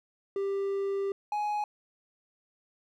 triangle tone pair in turn, 394.6 / 836.1 Hz, G4 / G#5, +11 / +11 cents, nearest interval octave + minor second, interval 1300 cents, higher second, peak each -26 dBFS, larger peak neither, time 0.36-1.12 / 1.32-1.64 s, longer first, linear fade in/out 2 ms, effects none

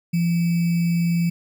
sine tone with sample-and-hold, 170.4 Hz, F3, 42 cents flat, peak -17 dBFS, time 0.13-1.3 s, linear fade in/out 10 ms, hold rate 2450 Hz, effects none

